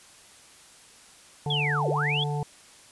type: harmonic tone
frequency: 146.6 Hz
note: D3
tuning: 3 cents flat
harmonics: 1 / 3 / 5 / 6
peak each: -27 / -35 / -37 / -36 dBFS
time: 1.46-2.43 s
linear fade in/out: 2 ms
type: linear two-way sweep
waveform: sine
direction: down then up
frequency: 3464 to 329.6 to 3464 Hz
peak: -25 dBFS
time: 1.5-2.24 s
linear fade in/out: 5 ms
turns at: 1.89 s
effects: white hiss -52 dBFS RMS until 2.91 s + resampled to 24000 Hz